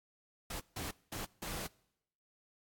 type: noise bursts at uneven times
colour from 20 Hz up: pink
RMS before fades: -41 dBFS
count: 4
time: 0.5-0.6 / 0.76-0.91 / 1.12-1.25 / 1.42-1.67 s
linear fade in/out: 5 ms
effects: noise-tail reverb RT60 0.8 s tail -24 dB re dry + AAC 64 kbps